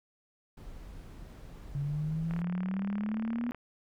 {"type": "noise", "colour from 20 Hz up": "brown", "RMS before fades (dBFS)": -46, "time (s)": [0.57, 2.42], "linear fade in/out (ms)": 5}
{"type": "exponential sweep", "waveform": "sine", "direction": "up", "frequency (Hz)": [139.4, 243.2], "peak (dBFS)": -30, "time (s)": [1.75, 3.51], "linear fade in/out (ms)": 0}
{"type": "click train", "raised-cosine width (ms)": 0.5, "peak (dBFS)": -28, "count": 47, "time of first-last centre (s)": [2.31, 3.547], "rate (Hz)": 37.2}
{"effects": []}